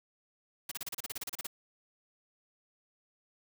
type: noise bursts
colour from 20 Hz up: white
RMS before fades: -38 dBFS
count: 14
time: 0.69-1.469 s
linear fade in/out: 5 ms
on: 25 ms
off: 33 ms
effects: none